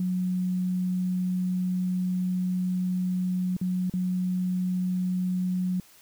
sine tone with dropouts, 182.7 Hz, F#3, 22 cents flat, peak -24 dBFS, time 0-5.8 s, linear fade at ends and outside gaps 2 ms, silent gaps 3.567-3.613 / 3.898-3.937 s, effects white hiss -55 dBFS RMS until 6.01 s

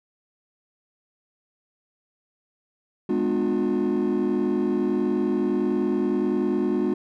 triangle chord, G# diminished seventh, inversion none, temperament just, 207.7 / 249.2 / 299 / 358.8 Hz, G#3 / B3 / D4 / F4, 0 / +16 / +31 / +47 cents, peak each -24 / -24 / -24 / -22 dBFS, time 3.09-6.94 s, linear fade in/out 5 ms, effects tanh soft clip ceiling -14 dBFS

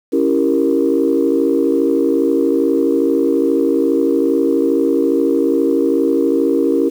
sine chord, C# diminished seventh, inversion none, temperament equal, 277.2 / 329.6 / 392 / 466.2 Hz, C#4 / E4 / G4 / Bb4, 0 / 0 / 0 / 0 cents, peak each -16 / -16 / -18 / -17 dBFS, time 0.12-6.9 s, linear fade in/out 20 ms, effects tanh soft clip ceiling -3 dBFS + 7-bit

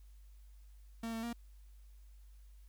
45% pulse tone with pitch steps, 228.3 / 225.2 / 235.5 Hz, A#3 / A3 / A#3, -36 / +40 / +18 cents, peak -38 dBFS, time 1.03-1.33 s, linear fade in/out 5 ms, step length 100 ms, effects added 50 Hz sine -54 dBFS peak until 2.68 s + white hiss -74 dBFS RMS until 2.68 s

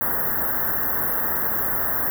white band-stop noise, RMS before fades -23 dBFS, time 0.01-2.1 s, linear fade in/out 0 ms, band 1900 to 12000 Hz, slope 96 dB/octave, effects none

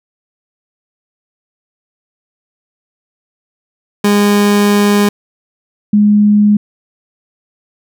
30% pulse / sine tone pair in turn, 204.9 / 208 Hz, G#3 / G#3, -23 / +3 cents, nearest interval unison, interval 26 cents, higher second, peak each -5 dBFS, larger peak neither, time 4.04-5.09 / 5.93-6.57 s, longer first, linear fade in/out 5 ms, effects none

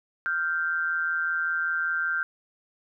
sine tone pair together, 1395.8 / 1561 Hz, F6 / G6, -1 / -8 cents, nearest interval major second, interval 193 cents, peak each -27 dBFS, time 0.26-2.23 s, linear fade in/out 0 ms, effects none

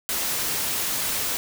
white noise, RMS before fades -26 dBFS, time 0.09-1.37 s, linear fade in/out 0 ms, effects none

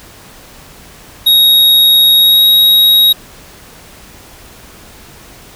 square tone with pitch glide, 3772 to 3796 Hz, A#7 to A#7, +20 to +31 cents, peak -5 dBFS, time 1.26-3.13 s, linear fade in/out 10 ms, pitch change +11 cents, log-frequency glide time 2.17-2.43 s, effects pink hiss -37 dBFS RMS until 5.55 s

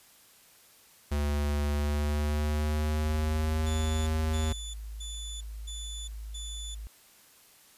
square tone with pitch glide, 73 to 78.69 Hz, D2 to D#2, -10 to +20 cents, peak -27 dBFS, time 1.11-4.53 s, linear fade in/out 10 ms, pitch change +130 cents, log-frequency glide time 1.72-3.67 s
sine tone, 53.5 Hz, A1, 48 cents flat, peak -37 dBFS, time 3.04-6.87 s, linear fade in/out 0 ms
25% pulse tone bursts, 3488 Hz, A7, 16 cents flat, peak -36 dBFS, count 5, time 3.66-6.75 s, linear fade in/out 10 ms, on 410 ms, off 260 ms
effects white hiss -58 dBFS RMS until 7.77 s + resampled to 32000 Hz

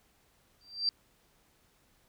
sine tone with exponential growth, 4699 Hz, D8, in tune, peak -23 dBFS, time 0.61-0.89 s, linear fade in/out 1 ms, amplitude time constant 60 ms, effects pink hiss -68 dBFS RMS until 2.08 s

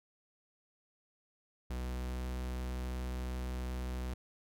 45% pulse tone with pitch glide, 62.2 to 62.71 Hz, B1 to B1, +13 to +27 cents, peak -36 dBFS, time 1.7-4.14 s, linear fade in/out 5 ms, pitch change +14 cents, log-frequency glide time 1.81-2.2 s, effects none

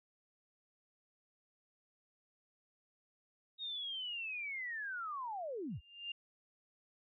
sine linear sweep, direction down, 3765 to 42.49 Hz, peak -39 dBFS, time 3.58-5.81 s, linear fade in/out 50 ms
sine tone with exponential growth, 2800 Hz, F7, 4 cents sharp, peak -37 dBFS, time 5.7-6.12 s, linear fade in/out 5 ms, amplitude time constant 90 ms
effects none

